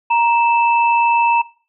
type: tone pair together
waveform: sine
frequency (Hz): 936.9 / 2640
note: A#5 / E7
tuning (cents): +8 / +2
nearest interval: octave + tritone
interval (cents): 1794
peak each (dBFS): -12 / -20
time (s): 0.1-1.42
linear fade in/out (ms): 10
effects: noise-tail reverb RT60 0.4 s tail -20 dB re dry